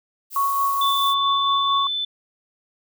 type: noise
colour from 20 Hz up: violet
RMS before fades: -32 dBFS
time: 0.3-1.15 s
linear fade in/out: 50 ms
type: tone with tremolo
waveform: sine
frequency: 1108.7 Hz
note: C#6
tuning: in tune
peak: -17 dBFS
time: 0.36-1.87 s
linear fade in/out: 2 ms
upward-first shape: sine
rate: 4.5 Hz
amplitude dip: 30%
type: tone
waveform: sine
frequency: 3517 Hz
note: A7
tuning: 1 cent flat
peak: -22 dBFS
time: 0.81-2.05 s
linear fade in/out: 5 ms
effects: none